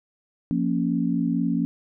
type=chord; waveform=sine; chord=Bb minor; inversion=second; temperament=equal; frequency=174.61 / 233.1 / 277.2 Hz; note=F3 / Bb3 / Db4; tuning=0 / 0 / 0 cents; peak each=-25 dBFS; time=0.51-1.65 s; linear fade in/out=0 ms; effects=none